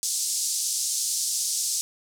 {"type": "band-pass noise", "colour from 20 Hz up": "white", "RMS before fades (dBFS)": -27, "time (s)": [0.03, 1.81], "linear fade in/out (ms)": 0, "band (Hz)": [4900, 9100], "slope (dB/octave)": 24, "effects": []}